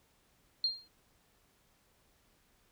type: tone with exponential decay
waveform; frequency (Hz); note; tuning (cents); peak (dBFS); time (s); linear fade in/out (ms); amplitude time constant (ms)
sine; 4205; C8; +8; -25; 0.64-0.88; 2; 52
effects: pink hiss -70 dBFS RMS until 2.71 s